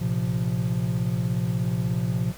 triangle chord, Bb suspended second, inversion none, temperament equal with one note detuned, 114.14 / 130.81 / 174.61 Hz, Bb2 / C3 / F3, -36 / 0 / 0 cents, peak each -25 dBFS, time 0-2.33 s, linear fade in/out 20 ms, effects added 60 Hz sine -45 dBFS peak until 2.37 s + pink hiss -45 dBFS RMS until 2.37 s

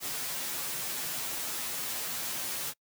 white noise with comb filter, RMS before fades -35 dBFS, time 0-2.74 s, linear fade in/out 50 ms, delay 10 ms, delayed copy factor -0.95, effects noise-tail reverb RT60 0.1 s tail -25 dB re dry + high-pass 80 Hz 12 dB/octave

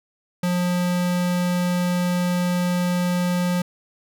square tone, 178 Hz, F3, 33 cents sharp, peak -20 dBFS, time 0.43-3.62 s, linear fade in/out 5 ms, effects none

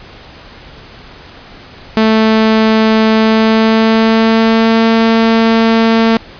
sawtooth tone with pitch glide, 220 to 226.1 Hz, A3 to A3, 0 to +47 cents, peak -3 dBFS, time 1.97-6.17 s, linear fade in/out 0 ms, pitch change +47 cents, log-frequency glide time 3.11-4.85 s, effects pink hiss -35 dBFS RMS until 6.39 s + resampled to 11025 Hz

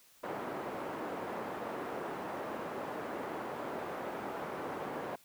pink band-pass noise, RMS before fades -40 dBFS, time 0.23-5.16 s, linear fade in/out 10 ms, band 330 to 1100 Hz, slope 12 dB/octave, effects white hiss -63 dBFS RMS until 5.24 s

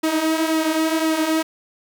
sawtooth tone with flanger, 318.5 Hz, D#4, 41 cents sharp, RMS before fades -20 dBFS, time 0.03-1.43 s, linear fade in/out 10 ms, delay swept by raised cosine 1.8 to 7.6 ms, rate 1.9 Hz, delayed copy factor -0.55, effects none

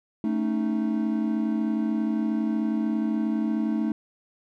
triangle tone cluster, 220.8 / 277.6 / 310.3 Hz, A3 / C#4 / D#4, +6 / +3 / -5 cents, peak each -23 / -30 / -26 dBFS, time 0.24-3.92 s, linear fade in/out 2 ms, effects none

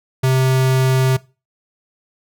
square tone, 130.81 Hz, C3, in tune, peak -13 dBFS, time 0.23-1.17 s, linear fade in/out 10 ms, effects noise-tail reverb RT60 0.3 s tail -21 dB re dry

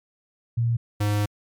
sine / square tone pair in turn, 117.1 / 103.79 Hz, A#2 / G#2, +8 / -1 cents, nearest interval major second, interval 209 cents, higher first, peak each -19 / -21 dBFS, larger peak first, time 0.57-0.77 / 1-1.26 s, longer second, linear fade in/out 10 ms, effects MP3 96 kbps

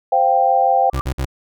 sine chord, C suspended fourth, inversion none, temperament equal, 523.3 / 698.5 / 784 Hz, C5 / F5 / G5, 0 / 0 / 0 cents, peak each -19 / -17 / -14 dBFS, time 0.12-0.9 s, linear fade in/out 5 ms
sine tone with exponential growth, 1174.7 Hz, D6, in tune, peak -18 dBFS, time 0.89-1.01 s, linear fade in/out 0 ms, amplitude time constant 25 ms
30% pulse tone bursts, 66.4 Hz, C2, 26 cents sharp, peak -16 dBFS, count 3, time 0.93-1.255 s, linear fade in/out 10 ms, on 75 ms, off 50 ms
effects none

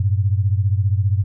sine beating tone pair, 95.8 / 110.8 Hz, G2 / A2, -39 / +13 cents, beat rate 15 Hz, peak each -16 / -20 dBFS, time 0-1.24 s, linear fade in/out 5 ms, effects none

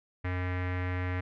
square tone with low-pass filter, 90.7 Hz, F#2, 34 cents flat, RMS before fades -32 dBFS, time 0.24-1.21 s, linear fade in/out 10 ms, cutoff 2000 Hz, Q 3.8, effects none

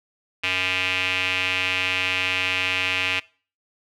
square tone with band-pass filter, 92.5 Hz, F#2, in tune, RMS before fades -24 dBFS, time 0.43-3.2 s, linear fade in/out 10 ms, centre 2600 Hz, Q 4.6, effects noise-tail reverb RT60 0.4 s tail -22 dB re dry

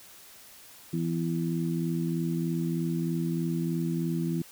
harmonic tone, 83.2 Hz, E2, 17 cents sharp, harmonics 2 / 3 / 4, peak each -28 / -34 / -33 dBFS, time 0.93-4.42 s, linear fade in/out 5 ms, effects white hiss -51 dBFS RMS until 4.51 s

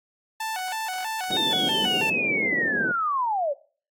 sawtooth tone with vibrato, 810 Hz, G#5, 43 cents flat, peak -24 dBFS, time 0.4-2.1 s, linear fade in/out 5 ms, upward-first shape square, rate 3.1 Hz, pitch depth 150 cents each way
pink band-pass noise, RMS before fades -31 dBFS, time 1.3-2.92 s, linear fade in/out 5 ms, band 190 to 540 Hz, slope 24 dB/octave
sine linear sweep, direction down, 3766 to 534 Hz, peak -22 dBFS, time 1.31-3.54 s, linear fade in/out 20 ms
effects noise-tail reverb RT60 0.4 s tail -19 dB re dry + AAC 64 kbps

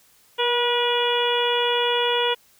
harmonic tone with a mistuned harmonic, 483.8 Hz, B4, 36 cents flat, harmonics 1 / 2 / 3 / 4 / 5 / 6 / 7, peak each -23 / -25 / -30 / -33 / -31 / -26 / -27 dBFS, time 0.38-2.35 s, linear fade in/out 20 ms, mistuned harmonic 1, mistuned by -19 cents, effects white hiss -57 dBFS RMS until 2.59 s

